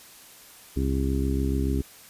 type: harmonic tone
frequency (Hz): 67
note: C2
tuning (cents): +42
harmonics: 1 / 2 / 3 / 4 / 5 / 6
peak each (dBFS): -25 / -31 / -33 / -29 / -34 / -34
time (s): 0.76-1.82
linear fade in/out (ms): 10
effects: white hiss -49 dBFS RMS until 2.09 s + resampled to 32000 Hz